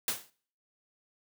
white noise with exponential decay, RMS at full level -27 dBFS, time 0.08-0.3 s, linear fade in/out 1 ms, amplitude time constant 46 ms, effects noise-tail reverb RT60 0.5 s tail -22 dB re dry + high-pass 100 Hz 12 dB/octave

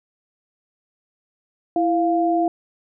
sine tone pair together, 332.4 / 698.5 Hz, E4 / F5, +15 / 0 cents, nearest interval octave + minor second, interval 1285 cents, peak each -19 dBFS, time 1.76-2.48 s, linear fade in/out 2 ms, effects none

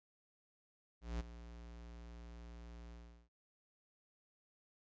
square tone with ADSR envelope, 58.27 Hz, A#1, in tune, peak -37 dBFS, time 1.01-3.29 s, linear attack 190 ms, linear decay 17 ms, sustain -14 dB, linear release 380 ms, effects resampled to 16000 Hz

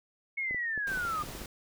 sine linear sweep, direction down, 2200 to 1193 Hz, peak -30 dBFS, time 0.37-1.23 s, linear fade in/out 10 ms
clicks, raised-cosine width 2 ms, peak -30 dBFS, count 10, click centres 0.51 / 0.546 / 0.777 / 0.917 / 0.974 / 1.051 / 1.237 / 1.288 / 1.351 / 1.417 s
pink noise, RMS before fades -43 dBFS, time 0.87-1.46 s, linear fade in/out 2 ms
effects none

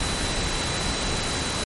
sine tone in noise, 3974 Hz, B7, 10 cents sharp, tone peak -33 dBFS, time 0-1.64 s, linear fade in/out 5 ms, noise pink, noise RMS -26 dBFS, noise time 0-1.64 s, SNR -10 dB, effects MP3 48 kbps

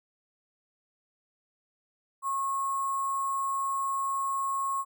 sine tone with sample-and-hold, 1089 Hz, C#6, 31 cents flat, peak -27 dBFS, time 2.22-4.85 s, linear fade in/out 50 ms, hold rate 8820 Hz, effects none

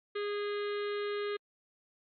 harmonic tone with a mistuned harmonic, 411.4 Hz, G#4, 16 cents flat, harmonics 1 / 3 / 4 / 5 / 6 / 7 / 8 / 9 / 10, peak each -33 / -43 / -46 / -47 / -53 / -53 / -51 / -52 / -54 dBFS, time 0.15-1.37 s, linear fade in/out 10 ms, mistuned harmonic 8, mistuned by -19 cents, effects AAC 48 kbps

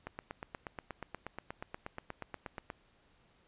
click train, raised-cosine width 0.5 ms, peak -25 dBFS, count 23, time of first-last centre 0.07-2.702 s, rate 8.36 Hz, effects pink hiss -68 dBFS RMS until 3.47 s + resampled to 8000 Hz

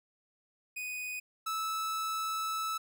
45% pulse tone pair in turn, 2487 / 1309.1 Hz, D#7 / E6, -1 / -12 cents, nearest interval major seventh, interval 1111 cents, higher first, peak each -36 / -32 dBFS, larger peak second, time 0.76-1.2 / 1.46-2.78 s, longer second, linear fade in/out 10 ms, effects none

